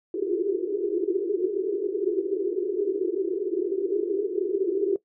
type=band-pass noise; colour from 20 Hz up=white; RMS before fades=-26 dBFS; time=0.14-4.96 s; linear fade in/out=2 ms; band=340 to 420 Hz; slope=96 dB/octave; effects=noise-tail reverb RT60 0.1 s tail -18 dB re dry